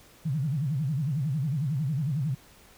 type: tone with vibrato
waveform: sine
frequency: 143.9 Hz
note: D3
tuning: 35 cents flat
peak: -25 dBFS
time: 0.25-2.35 s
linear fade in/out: 10 ms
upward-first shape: sine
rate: 11 Hz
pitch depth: 230 cents each way
effects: pink hiss -55 dBFS RMS until 2.77 s